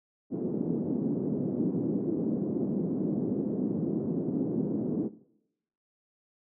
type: band-pass noise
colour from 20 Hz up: white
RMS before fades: -30 dBFS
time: 0.3-5.1 s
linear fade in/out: 50 ms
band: 170 to 330 Hz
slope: 24 dB/octave
effects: noise-tail reverb RT60 0.8 s tail -19 dB re dry